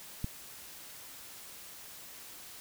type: click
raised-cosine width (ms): 5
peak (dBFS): -21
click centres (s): 0.244
effects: white hiss -49 dBFS RMS until 2.6 s

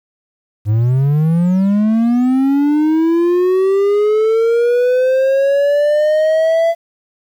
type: linear sweep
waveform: triangle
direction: up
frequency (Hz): 102 to 673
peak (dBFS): -8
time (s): 0.65-6.75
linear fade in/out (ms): 50
effects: 8-bit

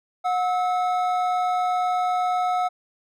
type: tone pair together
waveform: triangle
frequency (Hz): 727 / 1299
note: F#5 / E6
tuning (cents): -31 / -26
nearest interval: minor seventh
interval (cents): 1005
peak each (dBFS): -19 / -26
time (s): 0.24-2.69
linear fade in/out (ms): 20
effects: none

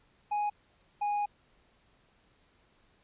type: tone pair in turn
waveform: triangle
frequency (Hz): 830.6 / 824.9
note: G#5 / G#5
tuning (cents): 0 / -12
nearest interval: unison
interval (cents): 12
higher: first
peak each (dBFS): -26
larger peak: neither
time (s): 0.31-0.5 / 1.01-1.26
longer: second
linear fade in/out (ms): 10
effects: pink hiss -67 dBFS RMS until 3.03 s + resampled to 8000 Hz

